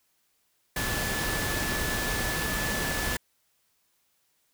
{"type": "tone in noise", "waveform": "sine", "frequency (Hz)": 1733, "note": "A6", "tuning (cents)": -27, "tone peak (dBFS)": -33, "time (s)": [0.76, 3.17], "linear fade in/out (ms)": 5, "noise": "pink", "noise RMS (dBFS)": -30, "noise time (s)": [0.76, 3.17], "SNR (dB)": -6, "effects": ["white hiss -71 dBFS RMS until 4.53 s"]}